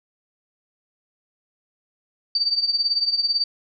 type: tone with tremolo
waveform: sine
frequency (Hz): 4620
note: D8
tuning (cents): -29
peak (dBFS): -15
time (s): 2.35-3.44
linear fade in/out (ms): 2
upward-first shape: triangle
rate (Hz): 18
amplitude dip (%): 85
effects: none